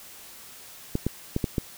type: clicks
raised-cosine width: 3 ms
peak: -11 dBFS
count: 5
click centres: 0.954 / 1.066 / 1.364 / 1.442 / 1.582 s
effects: white hiss -46 dBFS RMS until 1.77 s